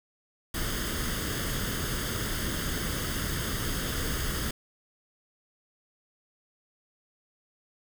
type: noise with comb filter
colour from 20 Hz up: pink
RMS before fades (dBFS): -31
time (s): 0.54-4.51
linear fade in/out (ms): 5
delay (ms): 0.61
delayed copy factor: +0.65
effects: none